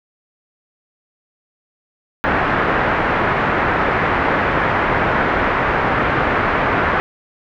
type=low-pass noise; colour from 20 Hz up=white; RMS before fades=-17 dBFS; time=2.24-7 s; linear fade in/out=0 ms; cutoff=1800 Hz; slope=24 dB/octave; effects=none